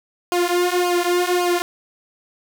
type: tone with flanger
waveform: sawtooth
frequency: 354.4 Hz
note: F4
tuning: 25 cents sharp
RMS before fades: -19 dBFS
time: 0.32-1.62 s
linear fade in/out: 0 ms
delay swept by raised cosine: 0.52 to 4.12 ms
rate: 1.8 Hz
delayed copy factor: -0.9
effects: none